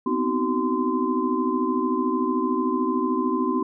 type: tone cluster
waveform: sine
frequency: 246.8 / 260.2 / 316.1 / 376.1 / 1032 Hz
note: B3 / C4 / D#4 / F#4 / C6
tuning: -1 / -9 / +27 / +28 / -24 cents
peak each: -27 dBFS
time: 0.06-3.63 s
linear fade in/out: 5 ms
effects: none